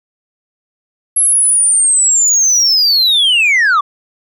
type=linear sweep; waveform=sine; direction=down; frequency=11175 to 1114 Hz; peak=-5 dBFS; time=1.16-3.81 s; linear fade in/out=10 ms; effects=tanh soft clip ceiling -7 dBFS